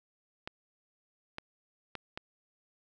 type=clicks; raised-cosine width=0.3 ms; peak=-22 dBFS; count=4; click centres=0.475 / 1.384 / 1.953 / 2.175 s; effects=none